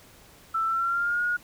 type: tone with pitch glide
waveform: sine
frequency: 1328 to 1439.9 Hz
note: E6 to F#6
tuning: +12 to -48 cents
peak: -23 dBFS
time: 0.54-1.37 s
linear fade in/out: 10 ms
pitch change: +140 cents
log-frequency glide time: 0.66-1.23 s
effects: pink hiss -53 dBFS RMS until 1.43 s